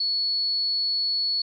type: tone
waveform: sine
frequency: 4400 Hz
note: C#8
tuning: 14 cents flat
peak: -22 dBFS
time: 0-1.42 s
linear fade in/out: 5 ms
effects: none